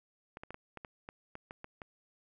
clicks, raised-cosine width 0.5 ms, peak -29 dBFS, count 11, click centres 0.371 / 0.435 / 0.506 / 0.544 / 0.773 / 0.848 / 1.089 / 1.354 / 1.509 / 1.644 / 1.818 s, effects none

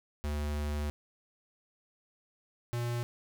square tone pair in turn, 74 / 119.55 Hz, D2 / A#2, +14 / +44 cents, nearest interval minor sixth, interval 830 cents, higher second, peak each -32 / -32 dBFS, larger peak neither, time 0.24-0.9 / 2.73-3.03 s, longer first, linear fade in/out 0 ms, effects none

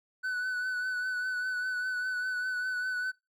triangle tone with vibrato, 1496 Hz, F#6, 19 cents sharp, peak -28 dBFS, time 0.23-3.12 s, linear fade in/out 20 ms, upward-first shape triangle, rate 5 Hz, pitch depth 33 cents each way, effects noise-tail reverb RT60 0.2 s tail -19 dB re dry

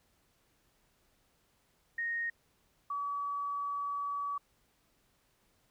sine tone pair in turn, 1860 / 1141 Hz, A#6 / C#6, -4 / +50 cents, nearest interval minor sixth, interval 846 cents, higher first, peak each -32 / -33 dBFS, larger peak first, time 1.98-2.3 / 2.9-4.38 s, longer second, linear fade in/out 5 ms, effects pink hiss -72 dBFS RMS until 5.7 s

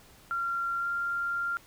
sine tone with pitch glide, 1378 to 1390 Hz, F6 to F6, -24 to -9 cents, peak -28 dBFS, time 0.31-1.57 s, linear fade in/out 0 ms, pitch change +15 cents, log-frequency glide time 0.78-0.88 s, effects pink hiss -56 dBFS RMS until 1.66 s

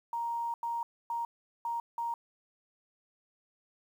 sine tone bursts at uneven times, 935 Hz, A#5, 5 cents sharp, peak -31 dBFS, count 5, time 0.13-0.54 / 0.63-0.83 / 1.1-1.25 / 1.65-1.8 / 1.98-2.14 s, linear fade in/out 2 ms, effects 10-bit

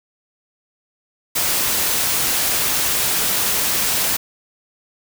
white noise, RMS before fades -19 dBFS, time 1.35-4.17 s, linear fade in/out 10 ms, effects none

